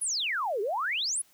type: exponential two-way sweep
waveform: sine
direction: down then up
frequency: 11150 to 381.8 to 11150 Hz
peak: -27 dBFS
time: 0.01-1.22 s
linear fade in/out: 10 ms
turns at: 0.61 s
effects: white hiss -62 dBFS RMS until 1.33 s